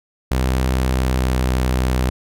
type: tone with pitch glide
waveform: sawtooth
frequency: 64.2 to 63.43 Hz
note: C2 to B1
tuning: -32 to +47 cents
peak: -12 dBFS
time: 0.31-2.1 s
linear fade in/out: 5 ms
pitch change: -21 cents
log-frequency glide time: 1-1.43 s
effects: none